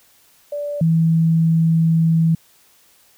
sine tone pair in turn, 582 / 163.32 Hz, D5 / E3, -16 / -16 cents, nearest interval octave + minor seventh, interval 2200 cents, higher first, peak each -22 / -12 dBFS, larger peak second, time 0.52-0.81 / 0.81-2.35 s, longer second, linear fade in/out 5 ms, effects white hiss -54 dBFS RMS until 3.17 s

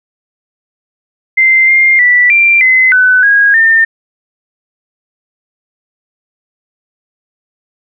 sine tone with pitch steps, 2082 / 2112 / 1965 / 2366 / 2043 / 1504 / 1642 / 1808 Hz, C7 / C7 / B6 / D7 / C7 / F#6 / G#6 / A6, -9 / +16 / -9 / +12 / -42 / +28 / -20 / +47 cents, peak -4 dBFS, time 1.37-3.85 s, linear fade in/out 10 ms, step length 310 ms, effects none

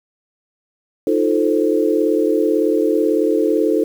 sine chord, F dominant seventh, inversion third, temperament equal, 311.1 / 349.2 / 440 / 523.3 Hz, Eb4 / F4 / A4 / C5, 0 / 0 / 0 / 0 cents, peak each -18 / -20 / -17 / -22 dBFS, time 1.07-3.84 s, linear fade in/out 2 ms, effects 7-bit

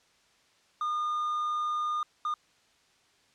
triangle tone bursts at uneven times, 1217 Hz, D#6, 39 cents flat, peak -26 dBFS, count 2, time 0.81-2.03 / 2.25-2.34 s, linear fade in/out 2 ms, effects white hiss -65 dBFS RMS until 3.34 s + low-pass 6000 Hz 12 dB/octave

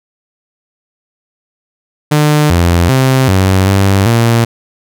sawtooth tone with pitch steps, 150 / 86.3 / 131.5 / 94.9 / 97.7 / 116.3 Hz, D3 / F2 / C3 / F#2 / G2 / A#2, +37 / -20 / +9 / +44 / -5 / -4 cents, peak -3 dBFS, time 2.11-4.45 s, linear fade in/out 10 ms, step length 390 ms, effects none

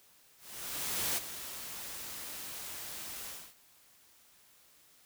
white noise with ADSR envelope, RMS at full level -32 dBFS, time 0.38-3.55 s, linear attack 790 ms, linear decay 22 ms, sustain -11 dB, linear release 270 ms, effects white hiss -63 dBFS RMS until 5.05 s

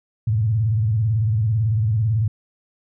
sine tone with vibrato, 109.5 Hz, A2, 8 cents flat, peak -16 dBFS, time 0.27-2.28 s, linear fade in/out 5 ms, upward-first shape square, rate 18 Hz, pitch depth 120 cents each way, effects none

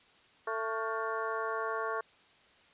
harmonic tone with a mistuned harmonic, 222.5 Hz, A3, 20 cents sharp, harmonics 2 / 3 / 4 / 5 / 6 / 7 / 8, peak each -37 / -40 / -43 / -36 / -40 / -45 / -46 dBFS, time 0.47-2.01 s, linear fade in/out 5 ms, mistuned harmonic 6, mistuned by +96 cents, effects white hiss -62 dBFS RMS until 2.73 s + resampled to 8000 Hz

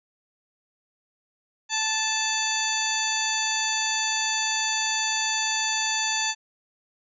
harmonic tone with a mistuned harmonic, 877 Hz, A5, 6 cents flat, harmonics 1 / 2 / 3 / 4 / 5 / 7 / 8, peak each -31 / -31 / -31 / -31 / -31 / -31 / -31 dBFS, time 1.69-6.35 s, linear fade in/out 50 ms, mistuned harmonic 5, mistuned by +70 cents, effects none

